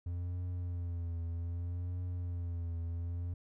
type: tone with vibrato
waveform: triangle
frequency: 86.7 Hz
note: F2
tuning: 12 cents flat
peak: -33 dBFS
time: 0.06-3.34 s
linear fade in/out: 5 ms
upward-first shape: triangle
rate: 0.64 Hz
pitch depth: 60 cents each way
effects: none